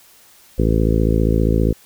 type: harmonic tone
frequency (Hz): 55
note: A1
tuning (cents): 0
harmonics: 1 / 2 / 3 / 4 / 5 / 6 / 7 / 8 / 9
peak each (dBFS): -17 / -20 / -22 / -23 / -24 / -25 / -25 / -26 / -27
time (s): 0.58-1.73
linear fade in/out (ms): 10
effects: white hiss -49 dBFS RMS until 1.85 s